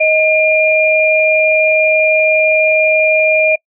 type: tone pair together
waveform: sine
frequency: 627 / 2402 Hz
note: D#5 / D7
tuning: +13 / +38 cents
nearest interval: octave + major seventh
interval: 2325 cents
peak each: -11 dBFS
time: 0-3.56 s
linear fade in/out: 10 ms
effects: noise-tail reverb RT60 0.1 s tail -24 dB re dry